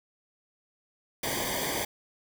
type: noise with comb filter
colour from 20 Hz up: pink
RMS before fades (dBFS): -31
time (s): 1.23-1.85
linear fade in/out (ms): 5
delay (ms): 0.74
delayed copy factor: -1
effects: none